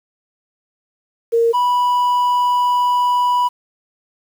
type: tone pair in turn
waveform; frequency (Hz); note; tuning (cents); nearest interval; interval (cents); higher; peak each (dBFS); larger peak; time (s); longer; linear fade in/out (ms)
sine / triangle; 463 / 982.9; A#4 / B5; -12 / -9; octave + minor second; 1303; second; -11; neither; 1.32-1.53 / 1.53-3.49; second; 20
effects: 7-bit